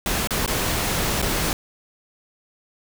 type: noise with dropouts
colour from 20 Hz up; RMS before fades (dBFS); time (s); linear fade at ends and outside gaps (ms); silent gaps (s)
pink; -23; 0.06-1.53; 1; 0.273-0.307 / 0.461-0.477 / 1.217-1.225
effects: none